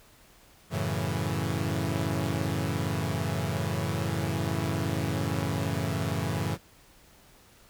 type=chord; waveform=sawtooth; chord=F# minor seventh; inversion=none; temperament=equal; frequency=92.5 / 110 / 138.59 / 164.81 Hz; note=F#2 / A2 / C#3 / E3; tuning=0 / 0 / 0 / 0 cents; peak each=-29 dBFS; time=0.7-6.58 s; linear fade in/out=50 ms; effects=pink hiss -57 dBFS RMS until 7.69 s